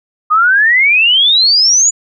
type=exponential sweep; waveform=sine; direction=up; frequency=1214 to 7030 Hz; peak=-6 dBFS; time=0.3-1.91 s; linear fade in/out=20 ms; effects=none